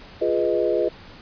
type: chord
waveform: sine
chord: F half-diminished seventh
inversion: none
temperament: equal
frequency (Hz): 349.2 / 415.3 / 493.9 / 622.3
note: F4 / Ab4 / Cb5 / Eb5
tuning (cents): 0 / 0 / 0 / 0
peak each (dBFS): -24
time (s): 0.21-0.89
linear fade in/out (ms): 10
effects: pink hiss -44 dBFS RMS until 1.21 s + resampled to 11025 Hz